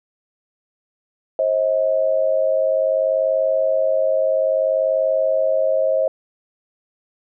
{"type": "tone pair together", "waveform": "sine", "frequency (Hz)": [533, 633.6], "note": ["C5", "D#5"], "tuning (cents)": [32, 31], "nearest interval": "minor third", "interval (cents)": 299, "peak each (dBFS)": -18, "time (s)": [1.39, 6.08], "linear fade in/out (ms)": 2, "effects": []}